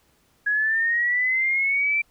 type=linear sweep; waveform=sine; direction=up; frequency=1661.2 to 2349 Hz; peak=-19 dBFS; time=0.46-2.02 s; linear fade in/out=10 ms; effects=pink hiss -63 dBFS RMS until 2.1 s